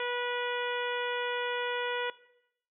harmonic tone, 487.9 Hz, B4, 21 cents flat, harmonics 1 / 2 / 3 / 4 / 5 / 6 / 7, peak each -34 / -38 / -38 / -39 / -41 / -43 / -44 dBFS, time 0-2.1 s, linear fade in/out 2 ms, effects noise-tail reverb RT60 0.8 s tail -18 dB re dry

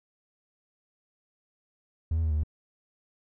triangle tone with pitch steps, 80.3 / 81.8 / 79.3 / 76.1 / 76.8 Hz, E2 / E2 / D#2 / D#2 / D#2, -45 / -13 / +33 / -38 / -22 cents, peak -21 dBFS, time 2.11-2.435 s, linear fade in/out 5 ms, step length 65 ms, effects tanh soft clip ceiling -18 dBFS

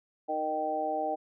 harmonic tone with a mistuned harmonic, 155.5 Hz, D#3, 1 cent flat, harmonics 2 / 3 / 4 / 5, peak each -38 / -38 / -33 / -31 dBFS, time 0.28-1.16 s, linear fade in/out 20 ms, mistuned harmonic 4, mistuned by -15 cents, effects none

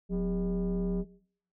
sine tone with frequency modulation, 182.7 Hz, F#3, 22 cents flat, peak -25 dBFS, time 0.09-1.05 s, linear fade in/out 50 ms, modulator 221 Hz, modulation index 0.82, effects noise-tail reverb RT60 0.6 s tail -20 dB re dry + tanh soft clip ceiling -25 dBFS

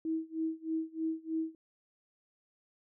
sine tone with tremolo, 321.5 Hz, E4, 43 cents flat, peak -29 dBFS, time 0.05-1.55 s, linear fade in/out 2 ms, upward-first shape sine, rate 3.2 Hz, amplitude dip 95%, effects none

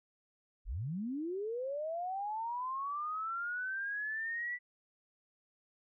sine linear sweep, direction up, 30.71 to 1975.5 Hz, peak -35 dBFS, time 0.65-4.59 s, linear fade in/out 50 ms, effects none

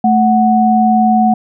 sine tone pair together, 219.6 / 740 Hz, A3 / F#5, -3 / 0 cents, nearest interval octave + major sixth, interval 2103 cents, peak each -10 dBFS, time 0.04-1.34 s, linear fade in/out 5 ms, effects none

